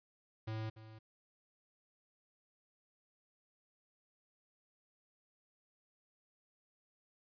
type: tone with echo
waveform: square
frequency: 110 Hz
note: A2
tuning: in tune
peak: -39 dBFS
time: 0.47-0.7 s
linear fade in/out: 10 ms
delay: 290 ms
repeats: 1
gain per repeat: -13 dB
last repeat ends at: 0.99 s
effects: resampled to 11025 Hz + 12-bit